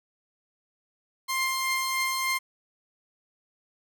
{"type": "tone pair together", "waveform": "sawtooth", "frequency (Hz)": [1053.3, 2110], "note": ["C6", "C7"], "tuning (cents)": [11, 14], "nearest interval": "octave", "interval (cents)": 1203, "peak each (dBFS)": -25, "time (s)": [1.28, 2.39], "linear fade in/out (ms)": 20, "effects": []}